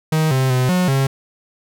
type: tone with pitch steps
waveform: 45% pulse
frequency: 157.2 / 131.3 / 127.5 / 181.5 / 135.3 Hz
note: D#3 / C3 / C3 / F#3 / C#3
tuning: +18 / +6 / -44 / -33 / -42 cents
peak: -14 dBFS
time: 0.12-1.07 s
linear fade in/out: 5 ms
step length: 190 ms
effects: none